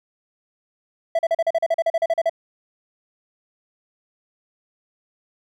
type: tone bursts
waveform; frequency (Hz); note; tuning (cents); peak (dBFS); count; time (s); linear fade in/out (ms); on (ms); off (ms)
triangle; 662; E5; +7; -14; 15; 1.15-2.296; 5; 40; 39
effects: none